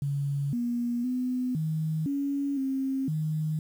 sine tone with pitch steps, 141.3 / 239.4 / 251.9 / 157.3 / 280.5 / 267.4 / 155.3 Hz, C#3 / A#3 / B3 / D#3 / C#4 / C4 / D#3, +34 / +46 / +34 / +19 / +21 / +38 / -3 cents, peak -26 dBFS, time 0.02-3.59 s, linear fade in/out 2 ms, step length 510 ms, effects 9-bit

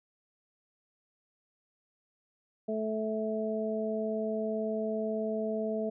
harmonic tone, 218.1 Hz, A3, 15 cents flat, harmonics 1 / 2 / 3, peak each -34 / -34 / -34 dBFS, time 2.68-5.9 s, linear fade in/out 10 ms, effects none

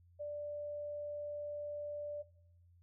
sine tone, 588 Hz, D5, 2 cents sharp, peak -39 dBFS, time 0.19-2.23 s, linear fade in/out 20 ms, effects noise-tail reverb RT60 0.7 s tail -18 dB re dry + added 87 Hz sine -62 dBFS peak until 2.82 s

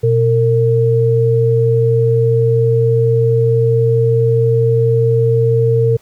sine tone pair together, 120.81 / 456.1 Hz, B2 / A#4, -38 / -38 cents, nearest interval octave + major seventh, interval 2300 cents, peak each -12 dBFS, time 0.03-5.97 s, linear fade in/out 10 ms, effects pink hiss -51 dBFS RMS until 6.01 s

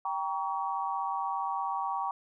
sine chord, G diminished, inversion none, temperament just, 784 / 940.8 / 1128.9 Hz, G5 / Bb5 / Db6, 0 / +16 / +31 cents, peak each -34 dBFS, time 0.05-2.11 s, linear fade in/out 2 ms, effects none

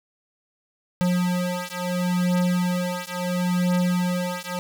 square beating tone pair, 178.7 / 179.43 Hz, F3 / F3, +40 / +47 cents, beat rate 0.73 Hz, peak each -25 dBFS, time 1.01-4.59 s, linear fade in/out 0 ms, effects none

